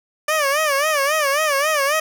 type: tone with vibrato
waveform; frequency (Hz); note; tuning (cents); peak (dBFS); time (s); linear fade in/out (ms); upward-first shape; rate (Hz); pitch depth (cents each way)
15% pulse; 587.3; D5; 0; -10; 0.28-2; 5; sine; 3.7; 130
effects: none